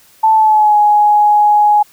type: tone with pitch glide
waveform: sine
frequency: 880 to 835.4 Hz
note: A5 to G#5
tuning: 0 to +10 cents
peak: -6 dBFS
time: 0.23-1.83 s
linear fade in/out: 10 ms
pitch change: -90 cents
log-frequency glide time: 0.33-0.77 s
effects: white hiss -47 dBFS RMS until 1.92 s